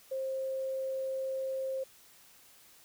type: tone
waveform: sine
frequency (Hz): 530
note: C5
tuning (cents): +22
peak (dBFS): -32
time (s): 0.11-1.84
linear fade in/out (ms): 10
effects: white hiss -59 dBFS RMS until 2.84 s